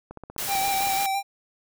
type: click train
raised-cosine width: 1 ms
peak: -25 dBFS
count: 13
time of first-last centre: 0.11-0.869 s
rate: 15.8 Hz
type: noise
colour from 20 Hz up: white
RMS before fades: -30 dBFS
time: 0.38-1.06 s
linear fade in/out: 0 ms
type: tone with vibrato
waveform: square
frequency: 784 Hz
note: G5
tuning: in tune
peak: -24 dBFS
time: 0.47-1.23 s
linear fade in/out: 50 ms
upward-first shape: square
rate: 5.9 Hz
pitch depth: 20 cents each way
effects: none